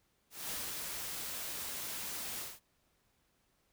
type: noise with ADSR envelope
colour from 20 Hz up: white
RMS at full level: -39 dBFS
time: 0.3-2.6 s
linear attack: 200 ms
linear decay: 220 ms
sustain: -2 dB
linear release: 200 ms
effects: pink hiss -75 dBFS RMS until 3.72 s